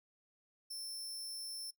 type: tone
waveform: sawtooth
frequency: 5350 Hz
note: E8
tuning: 25 cents sharp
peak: -39 dBFS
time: 0.7-1.71 s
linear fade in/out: 10 ms
effects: noise-tail reverb RT60 0.1 s tail -20 dB re dry

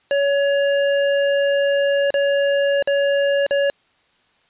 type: tone with dropouts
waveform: square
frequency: 562 Hz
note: C#5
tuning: 24 cents sharp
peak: -16 dBFS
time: 0.11-3.7 s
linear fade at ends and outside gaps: 1 ms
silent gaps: 2.105-2.141 / 2.825-2.874 / 3.465-3.509 s
effects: white hiss -60 dBFS RMS until 4.49 s + resampled to 8000 Hz

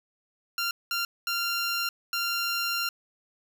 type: tone bursts at uneven times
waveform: 15% pulse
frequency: 1386 Hz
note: F6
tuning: 14 cents flat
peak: -20 dBFS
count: 4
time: 0.58-0.71 / 0.91-1.05 / 1.27-1.89 / 2.13-2.89 s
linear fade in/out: 2 ms
effects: none

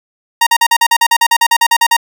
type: tone bursts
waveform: sawtooth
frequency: 932.3 Hz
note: A#5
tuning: in tune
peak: -3 dBFS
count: 16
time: 0.41-1.967 s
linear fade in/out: 5 ms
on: 57 ms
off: 43 ms
effects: none

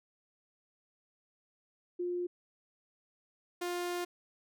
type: tone pair in turn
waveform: sine / sawtooth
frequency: 354.1 / 352.6 Hz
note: F4 / F4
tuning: +24 / +17 cents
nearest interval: unison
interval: 7 cents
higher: first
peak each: -32 / -30 dBFS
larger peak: second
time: 1.99-2.27 / 3.61-4.05 s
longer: second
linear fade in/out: 10 ms
effects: none

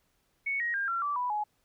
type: tone with pitch steps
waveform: sine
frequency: 2217 / 1885.9 / 1604.3 / 1364.7 / 1160.9 / 987.6 / 840.1 Hz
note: C#7 / A#6 / G6 / F6 / D6 / B5 / G#5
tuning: 0 / +20 / +40 / -40 / -20 / 0 / +20 cents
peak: -28 dBFS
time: 0.46-1.44 s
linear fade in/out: 10 ms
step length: 140 ms
effects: pink hiss -73 dBFS RMS until 1.64 s

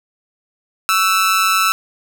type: tone with amplitude modulation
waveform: sawtooth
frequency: 1318.5 Hz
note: E6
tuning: in tune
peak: -6 dBFS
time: 0.89-1.72 s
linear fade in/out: 0 ms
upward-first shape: sine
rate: 192 Hz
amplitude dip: 65%
effects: none

